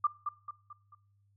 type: tone with echo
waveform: sine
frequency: 1188 Hz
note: D6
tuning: 20 cents sharp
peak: -23 dBFS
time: 0.04-0.07 s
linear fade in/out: 5 ms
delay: 220 ms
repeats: 4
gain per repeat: -7 dB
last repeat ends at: 0.95 s
effects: noise-tail reverb RT60 0.6 s tail -21 dB re dry + added 100 Hz sine -66 dBFS peak until 1.36 s